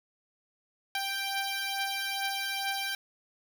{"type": "beating tone pair", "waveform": "10% pulse", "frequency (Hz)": [784, 786.3], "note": ["G5", "G5"], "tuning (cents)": [0, 5], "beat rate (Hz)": 2.3, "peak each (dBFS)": [-28, -24], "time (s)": [0.95, 2.95], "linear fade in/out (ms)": 2, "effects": []}